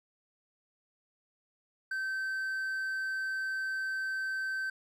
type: tone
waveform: triangle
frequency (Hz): 1547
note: G6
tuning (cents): -23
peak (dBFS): -30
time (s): 1.91-4.7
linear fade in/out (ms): 5
effects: none